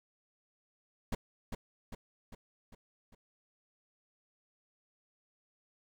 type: noise with echo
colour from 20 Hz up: brown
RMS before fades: -33 dBFS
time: 1.12-1.15 s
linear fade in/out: 5 ms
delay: 400 ms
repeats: 5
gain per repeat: -5 dB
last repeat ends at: 3.15 s
effects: none